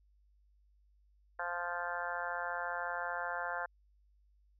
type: harmonic tone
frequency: 174.61 Hz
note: F3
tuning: in tune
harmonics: 3 / 4 / 5 / 6 / 7 / 8 / 9 / 10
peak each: -45 / -42 / -43 / -44 / -50 / -42 / -42 / -46 dBFS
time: 1.39-3.66 s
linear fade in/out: 5 ms
effects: added 50 Hz sine -65 dBFS peak until 4.59 s